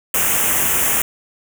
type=band-stop noise; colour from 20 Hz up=white; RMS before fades=-17 dBFS; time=0.14-1.02 s; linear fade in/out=2 ms; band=3100 to 6200 Hz; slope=48 dB/octave; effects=none